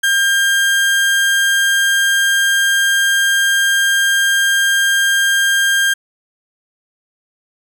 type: tone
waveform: 35% pulse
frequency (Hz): 1600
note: G6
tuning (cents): +35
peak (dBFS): -10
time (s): 0.03-5.94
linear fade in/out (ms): 10
effects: none